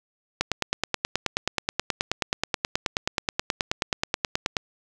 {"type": "click train", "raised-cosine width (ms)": 0.2, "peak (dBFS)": -5, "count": 40, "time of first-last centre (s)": [0.41, 4.568], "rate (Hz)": 9.38, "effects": []}